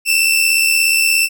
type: tone pair together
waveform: sawtooth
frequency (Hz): 2631 / 2708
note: E7 / E7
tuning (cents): -4 / +46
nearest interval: unison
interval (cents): 50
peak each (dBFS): -11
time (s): 0.05-1.29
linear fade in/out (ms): 50
effects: none